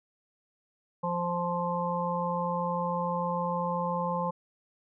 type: harmonic tone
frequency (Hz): 174.61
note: F3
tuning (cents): 0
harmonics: 1 / 3 / 5 / 6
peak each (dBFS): -33 / -33 / -33 / -33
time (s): 1.03-4.31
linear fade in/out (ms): 10
effects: none